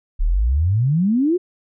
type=exponential sweep; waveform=sine; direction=up; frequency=33.9 to 376.5 Hz; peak=-14 dBFS; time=0.19-1.38 s; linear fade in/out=20 ms; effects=none